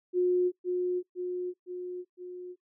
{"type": "tone with echo", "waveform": "sine", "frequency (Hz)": 360.1, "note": "F#4", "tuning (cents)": -47, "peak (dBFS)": -22, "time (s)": [0.13, 0.52], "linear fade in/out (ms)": 50, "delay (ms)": 510, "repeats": 4, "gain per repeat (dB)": -4, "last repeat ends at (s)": 2.56, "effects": ["noise-tail reverb RT60 0.1 s tail -20 dB re dry"]}